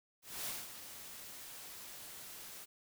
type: noise with ADSR envelope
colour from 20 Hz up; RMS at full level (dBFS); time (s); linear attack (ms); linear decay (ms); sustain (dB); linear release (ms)
white; -40; 0.22-2.66; 240; 210; -10; 27
effects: none